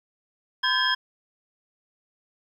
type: tone cluster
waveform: sine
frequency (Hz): 1017 / 1578 / 1712 / 3243 / 5150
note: C6 / G6 / A6 / G#7 / E8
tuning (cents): -50 / +11 / -48 / -42 / -41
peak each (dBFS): -27 / -27 / -27 / -25 / -30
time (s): 0.63-0.95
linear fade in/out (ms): 10
effects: 9-bit